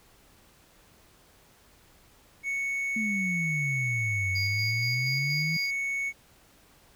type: tone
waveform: triangle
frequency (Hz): 2216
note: C#7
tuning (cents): -1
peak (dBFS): -26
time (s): 2.43-6.13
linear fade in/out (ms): 50
type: exponential two-way sweep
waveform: sine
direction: down then up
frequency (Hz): 225 to 92.5 to 165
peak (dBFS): -29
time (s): 2.96-5.57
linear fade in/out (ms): 5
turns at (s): 4.32
type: tone with tremolo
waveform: triangle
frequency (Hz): 4831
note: D8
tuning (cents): +48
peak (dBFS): -30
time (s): 4.35-5.71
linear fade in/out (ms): 10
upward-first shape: square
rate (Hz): 4.2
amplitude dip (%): 45
effects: pink hiss -59 dBFS RMS until 6.95 s